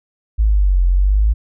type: linear two-way sweep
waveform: sine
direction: down then up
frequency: 55 to 43.65 to 55 Hz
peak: -10 dBFS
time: 0.38-1.34 s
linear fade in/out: 20 ms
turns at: 0.85 s
effects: none